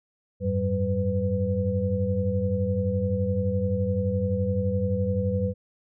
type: tone cluster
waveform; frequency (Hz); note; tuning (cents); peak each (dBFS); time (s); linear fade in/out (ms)
sine; 90.5 / 102.2 / 191.3 / 498.4; F#2 / G#2 / G3 / B4; -38 / -27 / -42 / +16; -28; 0.4-5.54; 50
effects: none